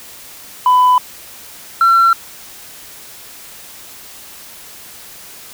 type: tone pair in turn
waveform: sine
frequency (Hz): 1000 / 1356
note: B5 / E6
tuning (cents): +21 / +49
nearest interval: perfect fourth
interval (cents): 528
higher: second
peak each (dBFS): -5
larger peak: neither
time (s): 0.66-0.98 / 1.81-2.13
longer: neither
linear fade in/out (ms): 2
effects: tanh soft clip ceiling -5 dBFS + white hiss -36 dBFS RMS until 5.53 s